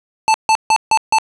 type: tone bursts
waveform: square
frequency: 880 Hz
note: A5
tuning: in tune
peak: -10 dBFS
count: 5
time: 0.28-1.185 s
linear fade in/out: 0 ms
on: 61 ms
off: 150 ms
effects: resampled to 22050 Hz + 8-bit